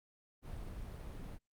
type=noise; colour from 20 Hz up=brown; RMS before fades=-45 dBFS; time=0.42-1.39 s; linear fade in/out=50 ms; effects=Opus 32 kbps